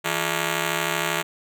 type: ring-modulated tone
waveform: 5% pulse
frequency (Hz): 256.3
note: C4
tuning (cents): -36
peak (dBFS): -8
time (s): 0.04-1.23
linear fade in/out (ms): 20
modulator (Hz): 91.7
effects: none